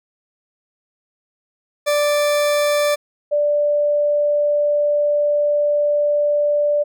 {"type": "tone pair in turn", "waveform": ["40% pulse", "sine"], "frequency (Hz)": [587.3, 587.3], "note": ["D5", "D5"], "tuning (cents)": [0, 0], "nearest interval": "unison", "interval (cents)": 0, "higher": "neither", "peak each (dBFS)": -14, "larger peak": "neither", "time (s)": [[1.86, 2.96], [3.31, 6.84]], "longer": "second", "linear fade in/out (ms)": 20, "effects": []}